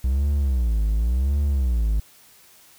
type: tone with vibrato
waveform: triangle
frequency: 61.74 Hz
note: B1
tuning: in tune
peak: -16 dBFS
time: 0.04-2 s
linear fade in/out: 5 ms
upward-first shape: sine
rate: 0.91 Hz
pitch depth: 270 cents each way
effects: white hiss -52 dBFS RMS until 2.78 s